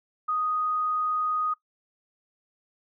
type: tone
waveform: sine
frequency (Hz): 1244.5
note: D#6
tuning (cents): 0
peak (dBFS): -24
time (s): 0.28-1.54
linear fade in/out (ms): 10
effects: noise-tail reverb RT60 0.1 s tail -18 dB re dry